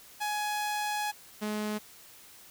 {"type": "tone pair in turn", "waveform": "sawtooth", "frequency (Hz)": [838, 211.8], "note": ["G#5", "G#3"], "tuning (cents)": [15, 34], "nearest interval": "2 octaves", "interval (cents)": 2381, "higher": "first", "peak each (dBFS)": [-26, -27], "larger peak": "first", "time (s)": [[0.2, 1.12], [1.41, 1.79]], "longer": "first", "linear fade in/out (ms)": 20, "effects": ["white hiss -53 dBFS RMS until 2.5 s"]}